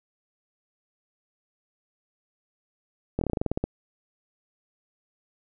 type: slowing click train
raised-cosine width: 2 ms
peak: -12 dBFS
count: 12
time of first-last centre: 3.19-3.64 s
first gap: 23 ms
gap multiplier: 1.11
effects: none